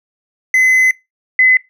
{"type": "tone pair in turn", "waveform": ["triangle", "sine"], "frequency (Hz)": [2035, 2027], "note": ["C7", "B6"], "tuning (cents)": [-49, 45], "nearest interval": "unison", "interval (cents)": 6, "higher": "first", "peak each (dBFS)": -6, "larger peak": "neither", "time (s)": [[0.54, 0.91], [1.39, 1.57]], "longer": "first", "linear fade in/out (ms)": 2, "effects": ["noise-tail reverb RT60 0.2 s tail -20 dB re dry"]}